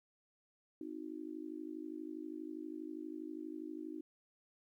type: tone with amplitude modulation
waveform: sine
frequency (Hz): 313.1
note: D#4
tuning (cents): +11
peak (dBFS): -38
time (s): 0.81-4.01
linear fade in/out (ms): 2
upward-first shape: sine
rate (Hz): 52.4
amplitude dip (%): 100
effects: 13-bit